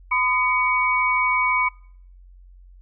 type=tone cluster; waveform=sine; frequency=1015 / 1233 / 2247 Hz; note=B5 / D#6 / C#7; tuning=+47 / -16 / +23 cents; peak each=-21 / -29 / -20 dBFS; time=0.11-1.69 s; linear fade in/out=10 ms; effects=noise-tail reverb RT60 0.6 s tail -25 dB re dry + added 45 Hz sine -44 dBFS peak until 2.81 s